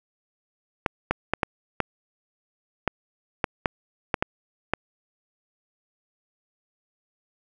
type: clicks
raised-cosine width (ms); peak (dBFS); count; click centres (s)
0.5; -6; 11; 0.862 / 1.11 / 1.336 / 1.432 / 1.803 / 2.877 / 3.442 / 3.658 / 4.142 / 4.225 / 4.736
effects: none